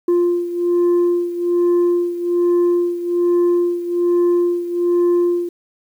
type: beating tone pair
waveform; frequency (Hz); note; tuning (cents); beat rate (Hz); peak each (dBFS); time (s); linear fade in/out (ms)
sine; 349.2 / 350.4; F4 / F4; 0 / +6; 1.2; -13 / -17; 0.08-5.49; 5
effects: tanh soft clip ceiling -11 dBFS + 8-bit